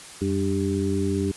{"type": "harmonic tone with a mistuned harmonic", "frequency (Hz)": 98.1, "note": "G2", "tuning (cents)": 2, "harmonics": [1, 2, 3, 4], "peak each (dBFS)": [-27, -27, -27, -27], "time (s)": [0.21, 1.32], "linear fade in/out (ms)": 10, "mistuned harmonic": 1, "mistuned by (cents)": -130, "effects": ["white hiss -42 dBFS RMS until 1.36 s", "resampled to 24000 Hz"]}